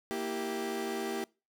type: chord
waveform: 30% pulse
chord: E diminished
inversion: second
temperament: equal with one note detuned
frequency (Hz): 233.1 / 327.9 / 392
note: Bb3 / E4 / G4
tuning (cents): 0 / -9 / 0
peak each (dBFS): -36 / -37 / -33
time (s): 0.11-1.24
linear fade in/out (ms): 0
effects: noise-tail reverb RT60 0.3 s tail -24 dB re dry